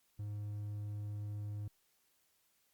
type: tone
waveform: triangle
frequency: 103.83 Hz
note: G#2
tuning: in tune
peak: -37 dBFS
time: 0.19-1.68 s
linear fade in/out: 5 ms
effects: white hiss -75 dBFS RMS until 2.73 s + Opus 48 kbps